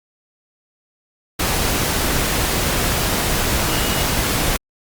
sine tone in noise, 2889 Hz, F#7, 42 cents flat, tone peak -29 dBFS, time 3.71-4.03 s, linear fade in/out 10 ms, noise pink, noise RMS -19 dBFS, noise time 1.39-4.57 s, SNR -13 dB, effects Opus 48 kbps

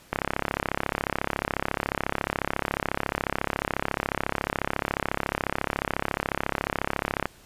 click train, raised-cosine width 0.5 ms, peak -9 dBFS, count 244, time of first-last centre 0.13-7.256 s, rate 34.1 Hz, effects pink hiss -53 dBFS RMS until 7.45 s + resampled to 32000 Hz

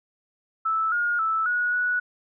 sine tone with pitch steps, 1314 / 1427 / 1315 / 1457 / 1470 Hz, E6 / F6 / E6 / F#6 / F#6, -6 / +37 / -5 / -27 / -12 cents, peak -21 dBFS, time 0.65-2 s, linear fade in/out 10 ms, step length 270 ms, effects none

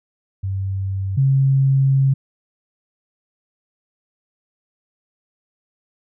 sine tone pair in turn, 96.5 / 135.44 Hz, G2 / C#3, -27 / -40 cents, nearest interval tritone, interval 587 cents, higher second, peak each -20 / -12 dBFS, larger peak second, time 0.43-1.17 / 1.17-2.14 s, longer second, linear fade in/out 10 ms, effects none

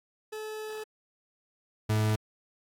40% pulse tone pair in turn, 431.5 / 107.88 Hz, A4 / A2, -34 / -34 cents, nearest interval 2 octaves, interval 2400 cents, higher first, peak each -35 / -23 dBFS, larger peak second, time 0.32-0.84 / 1.89-2.16 s, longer first, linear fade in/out 10 ms, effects AAC 48 kbps

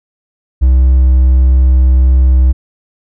triangle tone with hard clipping, 64.4 Hz, C2, 27 cents flat, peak -5 dBFS, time 0.61-2.53 s, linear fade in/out 20 ms, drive 5 dB, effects none

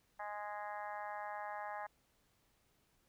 harmonic tone, 207.7 Hz, G#3, in tune, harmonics 3 / 4 / 5 / 6 / 7 / 8 / 9 / 10, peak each -49 / -44 / -50 / -52 / -60 / -51 / -55 / -60 dBFS, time 0.19-1.87 s, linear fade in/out 10 ms, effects pink hiss -75 dBFS RMS until 3.08 s

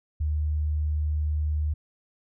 sine tone, 75.8 Hz, D#2, 45 cents flat, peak -23 dBFS, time 0.2-1.74 s, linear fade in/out 10 ms, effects none

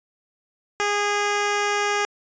10% pulse tone, 410.8 Hz, G#4, 19 cents flat, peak -12 dBFS, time 0.8-2.05 s, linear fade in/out 0 ms, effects resampled to 16000 Hz

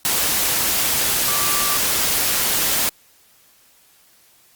sine tone in noise, 1168 Hz, D6, 10 cents flat, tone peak -26 dBFS, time 1.28-1.77 s, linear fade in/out 0 ms, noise white, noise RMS -19 dBFS, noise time 0.05-2.89 s, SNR -10 dB, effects white hiss -54 dBFS RMS until 4.55 s + Opus 48 kbps

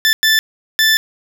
20% pulse tone bursts at uneven times, 1760 Hz, A6, in tune, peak -5 dBFS, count 3, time 0.05-0.13 / 0.23-0.39 / 0.79-0.97 s, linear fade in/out 0 ms, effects none

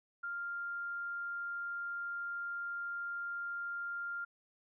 sine tone, 1396.9 Hz, F6, in tune, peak -37 dBFS, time 0.23-4.25 s, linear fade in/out 10 ms, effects none

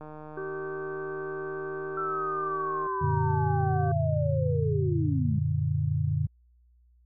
click train, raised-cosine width 1 ms, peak -30 dBFS, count 438, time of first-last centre 0.01-2.866 s, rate 153 Hz
harmonic tone, 385.2 Hz, G4, 30 cents flat, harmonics 1 / 3 / 4, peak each -33 / -43 / -42 dBFS, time 0.37-3.92 s, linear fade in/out 5 ms
sine linear sweep, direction down, 1348 to 192.9 Hz, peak -29 dBFS, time 1.97-5.39 s, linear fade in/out 5 ms
sine chord, Gb augmented, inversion none, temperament equal, 92.5 / 116.54 / 146.83 Hz, Gb2 / Bb2 / D3, 0 / 0 / 0 cents, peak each -29 / -30 / -27 dBFS, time 3.01-6.27 s, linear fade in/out 10 ms
effects added 60 Hz sine -58 dBFS peak until 7.05 s

